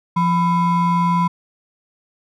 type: ring-modulated tone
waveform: triangle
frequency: 585 Hz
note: D5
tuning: 7 cents flat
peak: -9 dBFS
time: 0.16-1.28 s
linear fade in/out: 10 ms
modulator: 412 Hz
effects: none